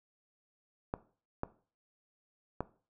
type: clicks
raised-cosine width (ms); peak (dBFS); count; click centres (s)
1; -19; 3; 0.939 / 1.434 / 2.606
effects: noise-tail reverb RT60 0.4 s tail -17 dB re dry